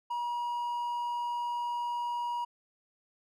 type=tone; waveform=triangle; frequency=958 Hz; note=A#5; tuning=47 cents sharp; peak=-29 dBFS; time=0.1-2.45 s; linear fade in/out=10 ms; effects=none